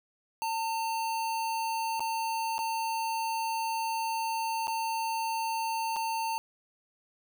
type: tone with dropouts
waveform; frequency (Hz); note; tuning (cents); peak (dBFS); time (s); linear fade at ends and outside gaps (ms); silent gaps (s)
square; 900; A5; +39; -30; 0.42-6.38; 0; 1.995-2.005 / 2.581-2.59 / 4.671-4.68 / 5.961-5.966
effects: none